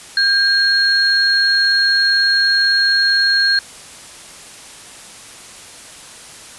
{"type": "tone pair together", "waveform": "sine", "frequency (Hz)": [1600, 4271], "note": ["G6", "C8"], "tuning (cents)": [35, 35], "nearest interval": "octave + perfect fourth", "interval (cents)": 1700, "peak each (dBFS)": -14, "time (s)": [0.17, 3.59], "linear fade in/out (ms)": 2, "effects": ["white hiss -37 dBFS RMS until 6.58 s", "resampled to 24000 Hz"]}